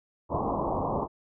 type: low-pass noise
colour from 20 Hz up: white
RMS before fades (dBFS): -29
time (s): 0.29-1.08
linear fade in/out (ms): 50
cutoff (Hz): 1100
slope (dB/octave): 96
effects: none